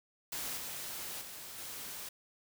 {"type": "noise with level steps", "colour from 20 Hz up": "white", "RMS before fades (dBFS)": [-39, -42, -47, -44], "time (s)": [0.32, 2.09], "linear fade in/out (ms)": 5, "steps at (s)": [0.57, 1.21, 1.58], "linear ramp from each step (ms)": 5, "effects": []}